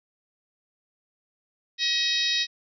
harmonic tone, 635 Hz, D#5, 35 cents sharp, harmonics 3 / 4 / 5 / 6 / 7 / 8 / 9, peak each -31 / -32 / -34 / -25 / -32 / -30 / -36 dBFS, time 1.78-2.47 s, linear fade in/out 50 ms, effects none

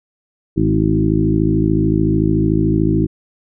harmonic tone with a mistuned harmonic, 53.6 Hz, A1, 45 cents flat, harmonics 1 / 2 / 3 / 4 / 5 / 6 / 7, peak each -22 / -20 / -18 / -22 / -22 / -17 / -23 dBFS, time 0.56-3.07 s, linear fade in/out 20 ms, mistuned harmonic 5, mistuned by -23 cents, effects none

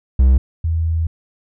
triangle / sine tone pair in turn, 65.1 / 81.74 Hz, C2 / E2, -8 / -14 cents, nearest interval major third, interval 394 cents, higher second, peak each -6 / -15 dBFS, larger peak first, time 0.19-0.38 / 0.64-1.07 s, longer second, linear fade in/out 5 ms, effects none

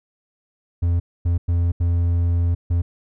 triangle tone bursts at uneven times, 86 Hz, F2, 26 cents flat, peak -14 dBFS, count 5, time 0.82-1 / 1.25-1.38 / 1.48-1.72 / 1.8-2.55 / 2.7-2.82 s, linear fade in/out 10 ms, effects none

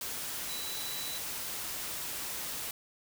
sine tone in noise, 3951 Hz, B7, in tune, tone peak -41 dBFS, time 0.49-1.18 s, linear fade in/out 2 ms, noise white, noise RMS -38 dBFS, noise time 0.01-2.71 s, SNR -6 dB, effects none

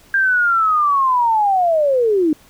sine linear sweep, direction down, 1604 to 293.7 Hz, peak -12 dBFS, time 0.14-2.33 s, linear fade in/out 2 ms, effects pink hiss -49 dBFS RMS until 2.49 s

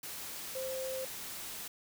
sine tone in noise, 523.3 Hz, C5, in tune, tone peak -36 dBFS, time 0.55-1.05 s, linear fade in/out 5 ms, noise white, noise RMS -43 dBFS, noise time 0.03-1.68 s, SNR +4 dB, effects none

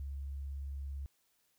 sine tone with vibrato, 69.3 Hz, C#2, in tune, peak -38 dBFS, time 0-1.06 s, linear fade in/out 0 ms, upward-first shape sine, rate 18 Hz, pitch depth 16 cents each way, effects white hiss -75 dBFS RMS until 1.58 s

